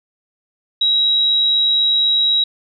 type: tone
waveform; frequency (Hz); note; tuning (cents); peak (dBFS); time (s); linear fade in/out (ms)
sine; 3852; B7; -44; -12; 0.81-2.44; 5
effects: none